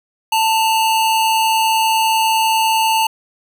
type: tone pair together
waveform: square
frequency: 890 / 2863 Hz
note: A5 / F7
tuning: +20 / +42 cents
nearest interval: octave + minor sixth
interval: 2022 cents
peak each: -14 / -22 dBFS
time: 0.32-3.07 s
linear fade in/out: 5 ms
effects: none